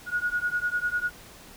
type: beating tone pair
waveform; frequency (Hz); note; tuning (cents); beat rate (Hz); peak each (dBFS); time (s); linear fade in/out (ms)
sine; 1444 / 1454; F#6 / F#6; -43 / -31; 10; -28 / -28; 0.06-1.11; 50
effects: pink hiss -48 dBFS RMS until 1.56 s